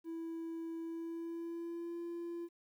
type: tone with pitch glide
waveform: triangle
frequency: 329.6 to 341.4 Hz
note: E4 to F4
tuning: 0 to -39 cents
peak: -37 dBFS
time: 0.04-2.49 s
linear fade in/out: 50 ms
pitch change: +61 cents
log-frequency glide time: 0.81-2 s
effects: tanh soft clip ceiling -33 dBFS + 12-bit